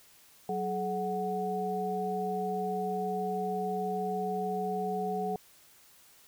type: tone cluster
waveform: sine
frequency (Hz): 186.4 / 426.1 / 740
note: F#3 / G#4 / F#5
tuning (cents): +13 / +44 / 0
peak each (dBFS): -36 / -34 / -33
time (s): 0.49-5.36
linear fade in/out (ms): 2
effects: white hiss -59 dBFS RMS until 6.27 s